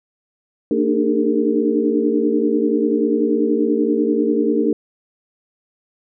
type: tone cluster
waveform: sine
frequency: 228.5 / 293.4 / 303.7 / 402.8 / 456.6 Hz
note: A#3 / D4 / D#4 / G4 / A#4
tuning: -34 / -2 / -42 / +47 / -36 cents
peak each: -21 dBFS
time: 0.71-4.73 s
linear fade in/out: 2 ms
effects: none